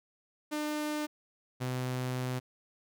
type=tone pair in turn; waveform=sawtooth; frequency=300.9 / 127.14 Hz; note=D4 / C3; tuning=+42 / -49 cents; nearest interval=octave + minor third; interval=1491 cents; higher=first; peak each=-28 dBFS; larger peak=neither; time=0.51-1.07 / 1.6-2.4 s; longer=second; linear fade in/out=20 ms; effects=none

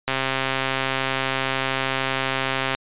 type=click train; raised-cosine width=0.3 ms; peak=-6 dBFS; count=356; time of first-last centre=0.08-2.749 s; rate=133 Hz; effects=resampled to 8000 Hz

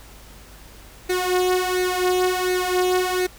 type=tone with flanger; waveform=sawtooth; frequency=365.4 Hz; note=F#4; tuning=22 cents flat; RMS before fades=-21 dBFS; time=1.09-3.27 s; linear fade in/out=10 ms; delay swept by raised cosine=0.47 to 3.07 ms; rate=1.4 Hz; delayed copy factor=+0.7; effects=added 50 Hz sine -46 dBFS peak until 3.38 s + pink hiss -46 dBFS RMS until 3.38 s

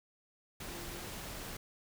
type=tone in noise; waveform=sine; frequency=344.6 Hz; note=F4; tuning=23 cents flat; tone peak=-51 dBFS; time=0.68-1.08 s; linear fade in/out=5 ms; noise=pink; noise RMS=-44 dBFS; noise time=0.6-1.57 s; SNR=-10 dB; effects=none

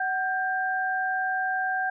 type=tone pair together; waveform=sine; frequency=750 / 1587.7 Hz; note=F#5 / G6; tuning=+23 / +22 cents; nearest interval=octave + minor second; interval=1299 cents; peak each=-27 dBFS; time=0-1.9 s; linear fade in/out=5 ms; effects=none

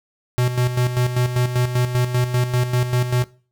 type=tone with tremolo; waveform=square; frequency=124 Hz; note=B2; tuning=7 cents sharp; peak=-16 dBFS; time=0.38-3.24 s; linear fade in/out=0 ms; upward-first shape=square; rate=5.1 Hz; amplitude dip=60%; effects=noise-tail reverb RT60 0.4 s tail -21 dB re dry

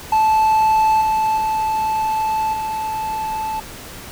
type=tone with level steps; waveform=triangle; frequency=874 Hz; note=A5; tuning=12 cents flat; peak=-10 / -13 / -15 / -19 dBFS; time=0.12-3.6 s; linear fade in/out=5 ms; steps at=1.01 / 1.37 / 2.53 s; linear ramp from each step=5 ms; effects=pink hiss -35 dBFS RMS until 4.11 s

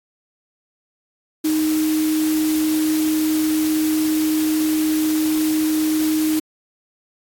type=tone in noise; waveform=sine; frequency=311.1 Hz; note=D#4; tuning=in tune; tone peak=-16 dBFS; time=1.44-6.4 s; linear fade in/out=10 ms; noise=white; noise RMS=-29 dBFS; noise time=1.44-6.4 s; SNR=+10 dB; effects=AAC 64 kbps

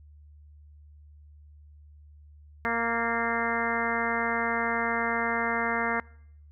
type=harmonic tone with a mistuned harmonic; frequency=232.2 Hz; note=A#3; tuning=7 cents flat; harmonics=1 / 2 / 3 / 4 / 5 / 6 / 7 / 8 / 9; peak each=-34 / -34 / -34 / -34 / -34 / -34 / -34 / -34 / -34 dBFS; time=2.65-6 s; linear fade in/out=0 ms; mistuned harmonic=8; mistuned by=-26 cents; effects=noise-tail reverb RT60 0.7 s tail -24 dB re dry + added 74 Hz sine -49 dBFS peak until 6.51 s

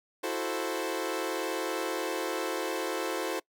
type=chord; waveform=sawtooth; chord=F# half-diminished seventh; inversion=third; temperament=equal; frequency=329.6 / 370 / 440 / 523.3 Hz; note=E4 / F#4 / A4 / C5; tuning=0 / 0 / 0 / 0 cents; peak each=-32 dBFS; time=0.23-3.4 s; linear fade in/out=10 ms; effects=noise-tail reverb RT60 0.1 s tail -24 dB re dry

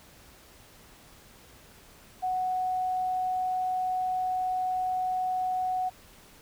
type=tone; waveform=sine; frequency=740 Hz; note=F#5; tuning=in tune; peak=-26 dBFS; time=2.22-5.9 s; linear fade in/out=20 ms; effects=pink hiss -54 dBFS RMS until 6.41 s

